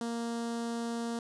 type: tone with notch filter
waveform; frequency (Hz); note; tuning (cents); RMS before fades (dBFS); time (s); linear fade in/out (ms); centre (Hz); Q
sawtooth; 233.1; A#3; 0; -35; 0.01-1.19; 2; 2300; 1.2
effects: resampled to 22050 Hz + 10-bit